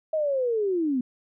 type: linear sweep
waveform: sine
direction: down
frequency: 640 to 240 Hz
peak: -22 dBFS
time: 0.13-1.01 s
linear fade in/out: 5 ms
effects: none